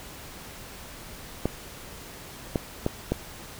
clicks, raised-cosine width 2 ms, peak -10 dBFS, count 4, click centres 1.456 / 2.558 / 2.864 / 3.12 s, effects pink hiss -43 dBFS RMS until 3.59 s

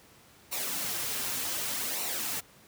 white noise with flanger, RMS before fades -33 dBFS, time 0.51-2.41 s, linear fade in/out 20 ms, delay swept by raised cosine 0.6 to 6.1 ms, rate 0.66 Hz, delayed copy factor -0.55, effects pink hiss -57 dBFS RMS until 2.67 s + high-pass 80 Hz 12 dB/octave

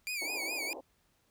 sawtooth tone with vibrato, 2349 Hz, D7, in tune, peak -31 dBFS, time 0.07-0.73 s, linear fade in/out 0 ms, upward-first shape sine, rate 4.8 Hz, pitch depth 110 cents each way
pink band-pass noise, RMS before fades -45 dBFS, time 0.21-0.81 s, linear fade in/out 10 ms, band 270 to 1000 Hz, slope 96 dB/octave
effects pink hiss -72 dBFS RMS until 1.3 s

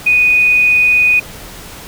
sine tone, 2481 Hz, D#7, 6 cents flat, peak -7 dBFS, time 0.06-1.2 s, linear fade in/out 10 ms, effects pink hiss -32 dBFS RMS until 1.87 s

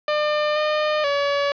sawtooth tone with pitch steps, 600 / 608 / 568 Hz, D5 / D#5 / C#5, +37 / -40 / +42 cents, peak -15 dBFS, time 0.08-1.52 s, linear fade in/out 2 ms, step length 480 ms, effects resampled to 11025 Hz + 7-bit

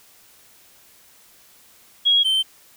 sine / triangle tone pair in turn, 3303 / 3105 Hz, G#7 / G7, -10 / -17 cents, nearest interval minor second, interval 107 cents, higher first, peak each -13 / -15 dBFS, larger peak first, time 2.05-2.24 / 2.24-2.43 s, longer neither, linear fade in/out 20 ms, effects white hiss -52 dBFS RMS until 2.76 s

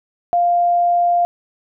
sine tone, 698.5 Hz, F5, in tune, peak -12 dBFS, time 0.33-1.25 s, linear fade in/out 0 ms, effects none

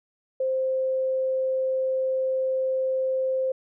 sine tone, 523.3 Hz, C5, in tune, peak -22 dBFS, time 0.4-3.52 s, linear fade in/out 5 ms, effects none

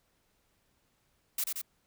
blue noise with echo, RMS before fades -31 dBFS, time 1.38-1.44 s, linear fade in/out 5 ms, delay 88 ms, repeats 2, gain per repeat -3 dB, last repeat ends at 1.616 s, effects pink hiss -73 dBFS RMS until 1.86 s

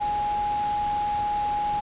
sine tone in noise, 830.6 Hz, G#5, in tune, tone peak -23 dBFS, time 0-1.81 s, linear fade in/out 20 ms, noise pink, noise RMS -38 dBFS, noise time 0-1.81 s, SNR +12 dB, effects resampled to 8000 Hz

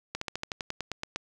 slowing click train, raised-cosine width 0.2 ms, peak -15 dBFS, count 12, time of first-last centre 0.15-1.16 s, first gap 64 ms, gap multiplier 1.07, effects none

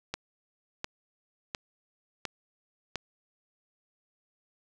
click train, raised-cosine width 0.2 ms, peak -15 dBFS, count 5, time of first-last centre 0.14-2.957 s, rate 1.42 Hz, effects none

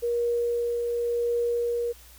sine tone with tremolo, 474.7 Hz, A#4, 31 cents sharp, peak -22 dBFS, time 0.02-1.93 s, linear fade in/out 20 ms, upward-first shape triangle, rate 0.92 Hz, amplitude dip 30%, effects added 60 Hz sine -51 dBFS peak until 2.18 s + white hiss -52 dBFS RMS until 2.18 s

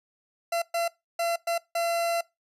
40% pulse tone bursts at uneven times, 679 Hz, F5, 49 cents flat, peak -24 dBFS, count 5, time 0.52-0.62 / 0.74-0.88 / 1.19-1.36 / 1.47-1.58 / 1.75-2.21 s, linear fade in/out 5 ms, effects noise-tail reverb RT60 0.2 s tail -21 dB re dry + resampled to 32000 Hz

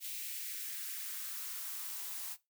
blue noise with high-pass filter sweep, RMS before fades -42 dBFS, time 0-2.37 s, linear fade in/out 50 ms, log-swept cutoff 2600 to 760 Hz, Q 1.9, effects noise-tail reverb RT60 0.2 s tail -17 dB re dry

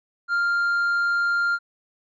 sine tone with tanh clipping, 1396.9 Hz, F6, in tune, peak -20 dBFS, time 0.28-1.59 s, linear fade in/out 50 ms, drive 3 dB, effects none

